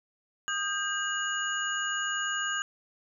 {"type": "tone cluster", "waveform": "sine", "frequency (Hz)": [1236, 1597, 2889, 6790], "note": ["D#6", "G6", "F#7", "G#8"], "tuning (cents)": [-12, 32, -42, 37], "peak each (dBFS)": [-35, -31, -35, -37], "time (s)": [0.48, 2.62], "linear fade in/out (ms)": 0, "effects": []}